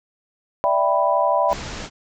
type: chord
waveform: sine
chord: E minor seventh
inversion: third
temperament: equal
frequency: 587.3 / 659.3 / 784 / 987.8 Hz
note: D5 / E5 / G5 / B5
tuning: 0 / 0 / 0 / 0 cents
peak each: -21 / -21 / -23 / -20 dBFS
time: 0.64-1.53 s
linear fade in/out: 0 ms
type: low-pass noise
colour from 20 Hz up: pink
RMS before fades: -32 dBFS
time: 1.48-1.9 s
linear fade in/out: 50 ms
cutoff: 7400 Hz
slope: 96 dB/octave
effects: none